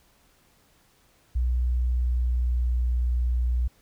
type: tone with pitch glide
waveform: sine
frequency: 61.4 to 60.8 Hz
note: B1 to B1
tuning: -9 to -26 cents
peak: -21 dBFS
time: 1.35-3.68 s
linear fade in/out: 10 ms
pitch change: -17 cents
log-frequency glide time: 1.79-2.77 s
effects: pink hiss -62 dBFS RMS until 3.81 s